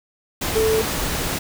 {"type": "tone in noise", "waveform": "sine", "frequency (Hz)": 440, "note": "A4", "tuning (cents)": 0, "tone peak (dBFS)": -16, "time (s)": [0.55, 0.82], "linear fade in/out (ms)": 10, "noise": "pink", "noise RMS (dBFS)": -24, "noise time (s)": [0.41, 1.39], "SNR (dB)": 5, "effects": []}